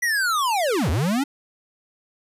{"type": "linear two-way sweep", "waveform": "square", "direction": "down then up", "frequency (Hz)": [1975, 69.3, 292.4], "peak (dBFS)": -20, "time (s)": [0.02, 1.24], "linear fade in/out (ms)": 10, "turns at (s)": 0.9, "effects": ["resampled to 32000 Hz"]}